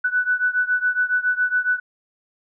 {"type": "beating tone pair", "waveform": "sine", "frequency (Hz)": [1486, 1493.2], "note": ["F#6", "F#6"], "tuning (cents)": [7, 15], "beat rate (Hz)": 7.2, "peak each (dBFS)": [-20, -22], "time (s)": [0.04, 1.8], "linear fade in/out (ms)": 10, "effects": []}